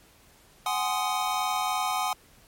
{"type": "chord", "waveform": "square", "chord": "Ab dominant seventh", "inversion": "third", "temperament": "just", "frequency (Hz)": [747.5, 830.6, 1038.3, 1245.9], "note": ["Gb5", "Ab5", "C6", "Eb6"], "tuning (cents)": [17, 0, -14, 2], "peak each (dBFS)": [-31, -32, -33, -32], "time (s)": [0.66, 2.13], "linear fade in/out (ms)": 2, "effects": ["pink hiss -57 dBFS RMS until 2.47 s", "MP3 64 kbps"]}